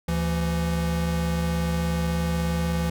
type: tone pair together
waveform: square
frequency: 74.79 / 167.9 Hz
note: D2 / E3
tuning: +32 / +32 cents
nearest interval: octave + major second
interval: 1400 cents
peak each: -28 / -25 dBFS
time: 0.08-2.9 s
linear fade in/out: 5 ms
effects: none